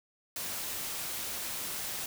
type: noise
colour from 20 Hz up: white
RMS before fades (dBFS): -37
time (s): 0.36-2.06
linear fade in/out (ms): 2
effects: none